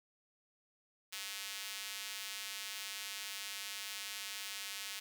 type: tone with high-pass filter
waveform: square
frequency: 99.9 Hz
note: G2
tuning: 33 cents sharp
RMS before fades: -44 dBFS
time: 1.12-5 s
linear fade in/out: 10 ms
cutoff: 2800 Hz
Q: 0.95
effects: none